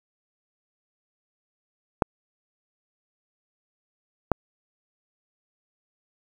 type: clicks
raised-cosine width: 1 ms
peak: -4 dBFS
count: 2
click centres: 2.022 / 4.317 s
effects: 7-bit